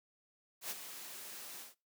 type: noise with ADSR envelope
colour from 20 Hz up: white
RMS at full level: -39 dBFS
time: 0.61-1.75 s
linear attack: 93 ms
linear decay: 34 ms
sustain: -9 dB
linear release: 150 ms
effects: noise-tail reverb RT60 0.3 s tail -24 dB re dry + high-pass 200 Hz 12 dB/octave